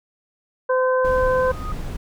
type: harmonic tone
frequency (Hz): 513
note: C5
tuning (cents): -34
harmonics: 1 / 2 / 3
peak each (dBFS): -17 / -23 / -27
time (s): 0.69-1.52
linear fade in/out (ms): 10
type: noise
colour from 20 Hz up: brown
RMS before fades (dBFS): -28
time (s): 1.04-1.97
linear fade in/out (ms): 10
type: tone with exponential growth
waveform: sine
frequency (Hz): 1244.5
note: D#6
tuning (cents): 0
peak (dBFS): -27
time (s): 1.21-1.72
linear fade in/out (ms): 2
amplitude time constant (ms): 110
effects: none